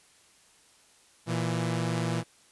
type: tone pair together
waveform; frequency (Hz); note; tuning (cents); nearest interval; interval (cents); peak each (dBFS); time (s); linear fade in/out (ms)
sawtooth; 117.5 / 166.17; A#2 / E3; +14 / +14; tritone; 600; -26; 1.26-2.24; 50
effects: white hiss -60 dBFS RMS until 2.51 s + resampled to 24000 Hz